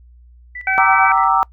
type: tone with tremolo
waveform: sine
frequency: 1977 Hz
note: B6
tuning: 1 cent sharp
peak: -27 dBFS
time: 0.55-1.28 s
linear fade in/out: 5 ms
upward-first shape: square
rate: 8 Hz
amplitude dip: 70%
type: harmonic tone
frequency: 765 Hz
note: G5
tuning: 42 cents flat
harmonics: 1 / 2 / 3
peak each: -21 / -18 / -18 dBFS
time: 0.67-1.12 s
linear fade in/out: 2 ms
type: chord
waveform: sine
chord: E half-diminished seventh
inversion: first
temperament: equal with one note detuned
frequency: 773.6 / 932.3 / 1174.7 / 1318.5 Hz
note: G5 / Bb5 / D6 / E6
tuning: -23 / 0 / 0 / 0 cents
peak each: -17 dBFS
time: 0.78-1.43 s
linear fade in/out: 0 ms
effects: noise-tail reverb RT60 0.1 s tail -24 dB re dry + added 60 Hz sine -42 dBFS peak until 1.52 s